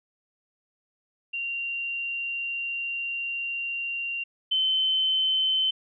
sine tone pair in turn, 2767 / 3067 Hz, F7 / G7, -17 / -38 cents, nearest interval major second, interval 179 cents, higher second, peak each -28 / -21 dBFS, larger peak second, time 1.33-4.24 / 4.51-5.71 s, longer first, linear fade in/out 10 ms, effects none

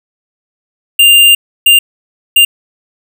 square tone bursts at uneven times, 2797 Hz, F7, 2 cents sharp, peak -3 dBFS, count 3, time 0.99-1.35 / 1.66-1.79 / 2.36-2.45 s, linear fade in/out 5 ms, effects none

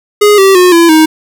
square tone with pitch steps, 415.3 / 387.5 / 361.5 / 337.3 / 314.7 Hz, G#4 / G4 / F#4 / E4 / D#4, 0 / -20 / -40 / +40 / +20 cents, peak -3 dBFS, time 0.21-1.06 s, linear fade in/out 10 ms, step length 170 ms, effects none

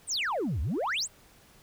sine exponential two-way sweep, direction down then up, 9530 to 65.41 to 9530 Hz, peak -25 dBFS, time 0.07-1.08 s, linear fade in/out 50 ms, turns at 0.61 s, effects tanh soft clip ceiling -26 dBFS + pink hiss -58 dBFS RMS until 1.62 s

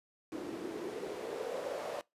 white noise with band-pass filter sweep, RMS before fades -40 dBFS, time 0.32-2.01 s, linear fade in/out 0 ms, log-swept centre 310 to 590 Hz, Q 5, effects noise-tail reverb RT60 0.2 s tail -23 dB re dry + resampled to 32000 Hz

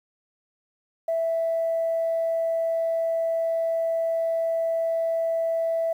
sine tone, 659.3 Hz, E5, in tune, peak -21 dBFS, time 1.08-5.93 s, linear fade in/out 5 ms, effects tanh soft clip ceiling -17 dBFS + 9-bit

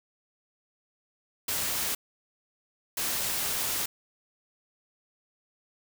white noise bursts at uneven times, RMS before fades -30 dBFS, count 2, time 1.48-1.95 / 2.97-3.86 s, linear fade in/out 5 ms, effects none

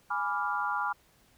sine chord, G# diminished seventh, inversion none, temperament equal, 830.6 / 987.8 / 1174.7 / 1396.9 Hz, G#5 / B5 / D6 / F6, 0 / 0 / 0 / 0 cents, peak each -34 / -34 / -34 / -33 dBFS, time 0.1-0.93 s, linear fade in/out 10 ms, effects pink hiss -64 dBFS RMS until 1.37 s

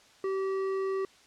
sine tone with hard clipping, 385.1 Hz, G4, 31 cents flat, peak -30 dBFS, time 0.24-1.05 s, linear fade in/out 2 ms, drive 9 dB, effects white hiss -58 dBFS RMS until 1.26 s + low-pass 6000 Hz 12 dB/octave

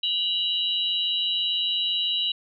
sine tone cluster, 2877 / 3055 / 3902 Hz, F#7 / G7 / B7, -49 / -45 / -22 cents, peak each -26 / -30 / -26 dBFS, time 0.03-2.32 s, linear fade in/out 5 ms, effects none

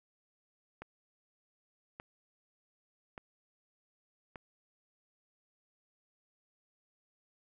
click train, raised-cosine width 0.5 ms, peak -29 dBFS, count 4, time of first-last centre 0.82-4.358 s, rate 0.848 Hz, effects none

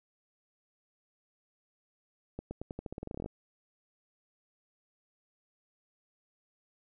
accelerating click train, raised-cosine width 2 ms, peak -25 dBFS, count 17, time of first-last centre 2.39-3.261 s, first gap 120 ms, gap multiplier 0.88, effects none

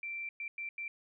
sine tone bursts at uneven times, 2349 Hz, D7, in tune, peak -37 dBFS, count 4, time 0.03-0.29 / 0.4-0.48 / 0.58-0.69 / 0.78-0.88 s, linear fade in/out 2 ms, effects none

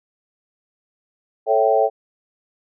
sine chord, A dominant seventh, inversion none, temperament equal with one note detuned, 440 / 554.4 / 659.3 / 778.6 Hz, A4 / C#5 / E5 / G5, 0 / 0 / 0 / -12 cents, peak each -19 dBFS, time 1.46-1.9 s, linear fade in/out 50 ms, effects none

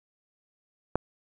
click, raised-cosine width 1 ms, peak -10 dBFS, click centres 0.956 s, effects none

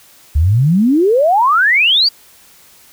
sine exponential sweep, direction up, 69.3 to 4812 Hz, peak -8 dBFS, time 0.35-2.09 s, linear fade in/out 10 ms, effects white hiss -45 dBFS RMS until 2.92 s

